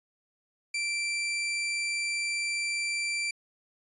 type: tone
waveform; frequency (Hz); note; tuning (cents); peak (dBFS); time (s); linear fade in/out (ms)
sawtooth; 2347; D7; -2; -25; 0.74-3.31; 5
effects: resampled to 24000 Hz